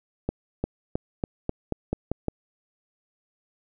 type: accelerating click train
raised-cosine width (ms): 2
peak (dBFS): -12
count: 9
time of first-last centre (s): 0.29-2.283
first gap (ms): 350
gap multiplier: 0.9
effects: none